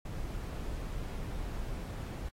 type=noise; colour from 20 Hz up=brown; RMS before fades=-38 dBFS; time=0.05-2.29 s; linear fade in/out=5 ms; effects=AAC 48 kbps